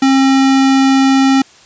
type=tone; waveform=square; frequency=268.5 Hz; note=C4; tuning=45 cents sharp; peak=-8 dBFS; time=0.02-1.42 s; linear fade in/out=5 ms; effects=white hiss -43 dBFS RMS until 1.65 s + resampled to 16000 Hz